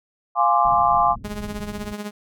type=chord; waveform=sine; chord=D half-diminished seventh; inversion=first; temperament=equal; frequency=698.5 / 830.6 / 1046.5 / 1174.7 Hz; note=F5 / Ab5 / C6 / D6; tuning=0 / 0 / 0 / 0 cents; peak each=-20 dBFS; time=0.35-1.16 s; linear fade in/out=50 ms
type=low-pass noise; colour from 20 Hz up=pink; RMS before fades=-36 dBFS; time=0.65-1.93 s; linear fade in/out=0 ms; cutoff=230 Hz; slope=24 dB/octave
type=tone with tremolo; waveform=sawtooth; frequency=207.7 Hz; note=G#3; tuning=in tune; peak=-22 dBFS; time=1.24-2.11 s; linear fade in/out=10 ms; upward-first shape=triangle; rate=16 Hz; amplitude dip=75%
effects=none